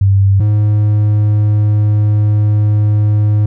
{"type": "tone pair in turn", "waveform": ["sine", "triangle"], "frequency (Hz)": [98, 105.16], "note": ["G2", "G#2"], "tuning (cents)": [0, 22], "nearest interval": "minor second", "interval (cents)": 122, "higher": "second", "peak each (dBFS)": -6, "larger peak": "neither", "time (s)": [[0.01, 0.4], [0.4, 3.46]], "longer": "second", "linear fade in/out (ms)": 5, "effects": []}